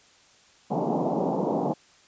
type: band-pass noise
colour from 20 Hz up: pink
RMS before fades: -26 dBFS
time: 0.7-1.74 s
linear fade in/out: 20 ms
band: 160 to 910 Hz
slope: 48 dB/octave
effects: white hiss -57 dBFS RMS until 2.07 s + resampled to 16000 Hz